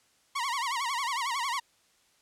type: tone with vibrato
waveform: sawtooth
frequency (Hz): 1022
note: C6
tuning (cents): -41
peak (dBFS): -25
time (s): 0.35-1.6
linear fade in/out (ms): 10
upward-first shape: sine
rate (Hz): 11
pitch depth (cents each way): 180
effects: white hiss -66 dBFS RMS until 2.21 s + low-pass 9000 Hz 12 dB/octave